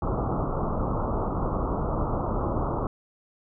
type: low-pass noise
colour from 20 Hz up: pink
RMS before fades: -27 dBFS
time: 0.02-2.87 s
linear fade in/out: 2 ms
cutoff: 1300 Hz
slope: 96 dB/octave
effects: none